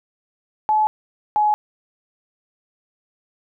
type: tone pair in turn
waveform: sine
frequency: 858 / 843.3 Hz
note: A5 / G#5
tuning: -44 / +26 cents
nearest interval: unison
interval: 30 cents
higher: first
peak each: -14 dBFS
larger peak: neither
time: 0.69-0.87 / 1.36-1.54 s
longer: neither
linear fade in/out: 0 ms
effects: none